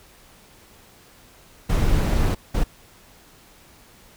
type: noise bursts at uneven times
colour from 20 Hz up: brown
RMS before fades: -19 dBFS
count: 2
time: 1.69-2.35 / 2.54-2.64 s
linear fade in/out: 10 ms
effects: pink hiss -51 dBFS RMS until 4.16 s